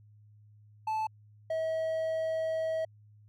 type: tone pair in turn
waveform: triangle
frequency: 873 / 642.6 Hz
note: A5 / E5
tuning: -14 / -44 cents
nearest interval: perfect fourth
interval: 530 cents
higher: first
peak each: -27 dBFS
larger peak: neither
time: 0.87-1.07 / 1.5-2.85 s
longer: second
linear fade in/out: 5 ms
effects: added 105 Hz sine -55 dBFS peak until 3.28 s